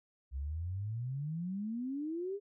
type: exponential sweep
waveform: sine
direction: up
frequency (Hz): 64 to 415.3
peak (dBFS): -35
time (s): 0.31-2.4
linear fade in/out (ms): 50
effects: none